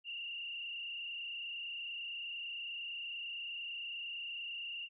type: tone with frequency modulation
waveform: sine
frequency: 2800 Hz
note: F7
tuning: 4 cents sharp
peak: -40 dBFS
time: 0.04-4.89 s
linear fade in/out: 50 ms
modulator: 28.8 Hz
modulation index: 2.7
effects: none